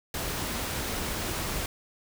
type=noise; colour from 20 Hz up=pink; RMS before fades=-32 dBFS; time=0.14-1.66 s; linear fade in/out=2 ms; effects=none